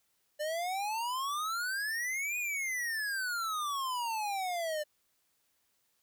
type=exponential two-way sweep; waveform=square; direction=up then down; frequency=591 to 2489 to 591 Hz; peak=-33 dBFS; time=0.39-4.84 s; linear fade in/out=20 ms; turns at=2.38 s; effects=white hiss -75 dBFS RMS until 6.02 s